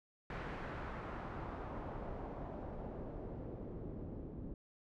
pink noise with low-pass filter sweep, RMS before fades -45 dBFS, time 0.3-4.54 s, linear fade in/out 2 ms, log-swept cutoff 1800 to 310 Hz, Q 1.2, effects none

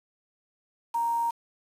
sine tone with quantisation, 932.3 Hz, A#5, in tune, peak -24 dBFS, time 0.94-1.31 s, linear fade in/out 10 ms, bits 7, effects resampled to 32000 Hz

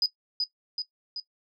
sine tone with echo, 4978 Hz, D#8, in tune, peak -19 dBFS, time 0.02-0.06 s, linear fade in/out 2 ms, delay 380 ms, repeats 3, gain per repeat -4 dB, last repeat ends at 1.2 s, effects noise-tail reverb RT60 0.1 s tail -17 dB re dry + tanh soft clip ceiling -16 dBFS

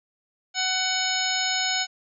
harmonic tone with a mistuned harmonic, 747 Hz, F#5, 16 cents sharp, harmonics 1 / 2 / 3 / 4 / 5 / 6 / 7 / 9, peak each -31 / -31 / -31 / -31 / -31 / -31 / -31 / -31 dBFS, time 0.54-1.87 s, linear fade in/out 50 ms, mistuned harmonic 6, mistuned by -79 cents, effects none

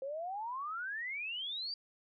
sine exponential sweep, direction up, 523.3 to 4758 Hz, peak -37 dBFS, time 0.02-1.74 s, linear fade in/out 2 ms, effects none

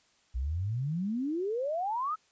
sine exponential sweep, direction up, 58.2 to 1318.5 Hz, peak -29 dBFS, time 0.34-2.16 s, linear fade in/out 20 ms, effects white hiss -67 dBFS RMS until 2.31 s + resampled to 16000 Hz

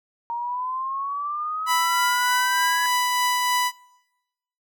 sine exponential sweep, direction up, 932.3 to 1691 Hz, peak -25 dBFS, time 0.3-2.86 s, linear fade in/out 0 ms
sawtooth tone with tremolo, 990 Hz, B5, 4 cents sharp, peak -15 dBFS, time 1.66-3.72 s, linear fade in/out 50 ms, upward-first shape triangle, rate 3.3 Hz, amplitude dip 25%
effects noise-tail reverb RT60 1.0 s tail -24 dB re dry

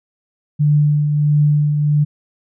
sine tone with tremolo, 148.2 Hz, D3, 16 cents sharp, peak -9 dBFS, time 0.59-2.05 s, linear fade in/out 20 ms, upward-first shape triangle, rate 1.5 Hz, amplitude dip 45%, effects none

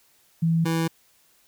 sine / 25% pulse tone pair in turn, 164.6 / 163.97 Hz, E3 / E3, -2 / -9 cents, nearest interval unison, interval 7 cents, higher first, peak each -18 dBFS, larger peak neither, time 0.42-0.65 / 0.65-0.88 s, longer neither, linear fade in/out 10 ms, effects white hiss -61 dBFS RMS until 1.47 s

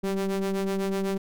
square ring-modulated tone, 98 Hz, G2, in tune, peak -23 dBFS, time 0.03-1.18 s, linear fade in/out 10 ms, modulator 290 Hz, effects none

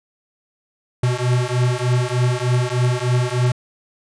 square beating tone pair, 122.4 / 125.7 Hz, B2 / B2, -15 / +31 cents, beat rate 3.3 Hz, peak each -20 dBFS, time 1.03-3.52 s, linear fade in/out 5 ms, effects resampled to 22050 Hz

